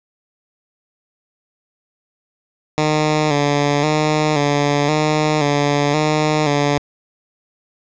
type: tone with vibrato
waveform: 10% pulse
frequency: 148.7 Hz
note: D3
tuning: 22 cents sharp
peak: -6 dBFS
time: 2.78-6.78 s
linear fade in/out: 0 ms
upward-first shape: square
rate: 0.95 Hz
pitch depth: 50 cents each way
effects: resampled to 16000 Hz + 7-bit